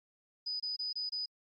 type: tone bursts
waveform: sine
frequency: 4978 Hz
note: D#8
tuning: in tune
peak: -34 dBFS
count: 5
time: 0.46-1.26 s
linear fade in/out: 10 ms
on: 140 ms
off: 25 ms
effects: AAC 64 kbps